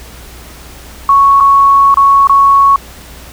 sine tone with dropouts, 1108.7 Hz, C#6, in tune, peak -3 dBFS, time 1.09-2.76 s, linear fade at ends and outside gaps 2 ms, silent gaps 1.402-1.406 / 1.943-1.971 / 2.272-2.295 s, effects added 60 Hz sine -34 dBFS peak until 3.32 s + pink hiss -34 dBFS RMS until 3.32 s

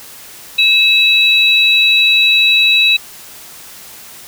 sine tone pair together, 2600 / 3896 Hz, E7 / B7, -24 / -24 cents, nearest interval perfect fifth, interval 700 cents, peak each -10 dBFS, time 0.58-2.97 s, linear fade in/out 10 ms, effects white hiss -35 dBFS RMS until 4.27 s

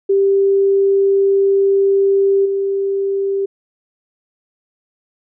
sine tone with level steps, 393.3 Hz, G4, 6 cents sharp, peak -10 / -15 dBFS, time 0.09-3.46 s, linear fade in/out 10 ms, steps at 2.45 s, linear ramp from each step 10 ms, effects none

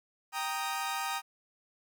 sawtooth chord, Eb major, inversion first, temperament equal, 784 / 932.3 / 1244.5 Hz, G5 / Bb5 / Eb6, 0 / 0 / 0 cents, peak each -33 dBFS, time 0.32-1.22 s, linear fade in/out 50 ms, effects 11-bit

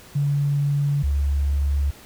sine tone pair in turn, 143 / 70.76 Hz, D3 / C#2, -46 / +36 cents, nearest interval octave, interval 1218 cents, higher first, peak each -18 dBFS, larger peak neither, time 0.15-1.03 / 1.03-1.91 s, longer neither, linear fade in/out 10 ms, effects pink hiss -46 dBFS RMS until 2.05 s

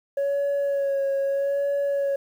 sine tone with vibrato, 557 Hz, C#5, 8 cents sharp, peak -19 dBFS, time 0.17-2.16 s, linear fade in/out 5 ms, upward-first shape sine, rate 0.79 Hz, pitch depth 25 cents each way, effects tanh soft clip ceiling -20 dBFS + 9-bit

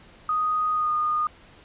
sine tone with pitch glide, 1244.5 to 1225.2 Hz, D#6 to D#6, 0 to -27 cents, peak -21 dBFS, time 0.29-1.27 s, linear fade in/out 2 ms, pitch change -27 cents, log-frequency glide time 0.73-0.91 s, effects pink hiss -51 dBFS RMS until 1.64 s + resampled to 8000 Hz

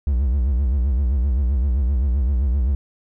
triangle tone with vibrato, 65.41 Hz, C2, in tune, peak -14 dBFS, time 0.07-2.75 s, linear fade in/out 0 ms, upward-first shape sine, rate 7.7 Hz, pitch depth 180 cents each way, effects none

